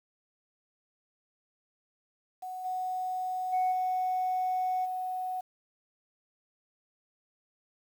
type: tone with level steps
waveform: sine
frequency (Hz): 740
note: F#5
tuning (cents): 0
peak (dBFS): -36 / -30 / -23 / -26 / -31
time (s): 2.42-5.41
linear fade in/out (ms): 10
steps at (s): 2.64 / 3.52 / 3.71 / 4.84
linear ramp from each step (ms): 20
effects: tanh soft clip ceiling -22 dBFS + 9-bit